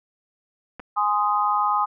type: clicks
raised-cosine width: 0.5 ms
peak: -22 / -23 dBFS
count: 2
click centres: 0.796 / 0.8 s
type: chord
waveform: sine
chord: Ab major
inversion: none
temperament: just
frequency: 830.6 / 1038.3 / 1245.9 Hz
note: Ab5 / C6 / Eb6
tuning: 0 / -14 / +2 cents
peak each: -23 / -24 / -22 dBFS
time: 0.96-1.86 s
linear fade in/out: 20 ms
effects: none